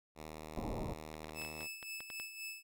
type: tone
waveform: 5% pulse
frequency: 77.7 Hz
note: D#2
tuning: 2 cents flat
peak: -35 dBFS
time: 0.15-1.68 s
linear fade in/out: 50 ms
type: low-pass noise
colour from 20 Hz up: pink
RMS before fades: -40 dBFS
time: 0.57-0.93 s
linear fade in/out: 0 ms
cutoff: 960 Hz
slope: 48 dB/octave
type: clicks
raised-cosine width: 0.3 ms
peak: -31 dBFS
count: 10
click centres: 1.141 / 1.244 / 1.293 / 1.418 / 1.449 / 1.608 / 1.828 / 2.005 / 2.102 / 2.199 s
type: tone with tremolo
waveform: sawtooth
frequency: 2616 Hz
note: E7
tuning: 14 cents flat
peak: -38 dBFS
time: 1.34-2.63 s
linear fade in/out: 50 ms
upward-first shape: sine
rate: 3.8 Hz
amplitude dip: 60%
effects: none